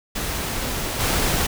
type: noise with level steps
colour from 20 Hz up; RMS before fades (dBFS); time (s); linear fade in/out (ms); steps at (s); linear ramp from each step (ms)
pink; -26 / -21; 0.15-1.47; 10; 0.99; 20
effects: none